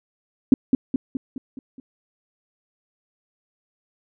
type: tone with echo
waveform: sine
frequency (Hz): 261.6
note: C4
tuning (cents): 0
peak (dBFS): -7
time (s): 0.52-0.54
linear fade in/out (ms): 2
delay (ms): 210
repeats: 6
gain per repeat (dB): -5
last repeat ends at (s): 1.8
effects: none